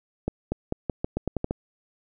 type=accelerating click train; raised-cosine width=2 ms; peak=-12 dBFS; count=10; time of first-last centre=0.28-1.509 s; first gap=240 ms; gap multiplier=0.85; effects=none